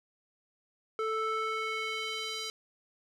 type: tone with band-pass filter sweep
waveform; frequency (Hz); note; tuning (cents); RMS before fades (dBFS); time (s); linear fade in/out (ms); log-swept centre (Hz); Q
square; 440; A4; 0; -34; 0.99-2.5; 0; 970 to 4500; 1.7
effects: none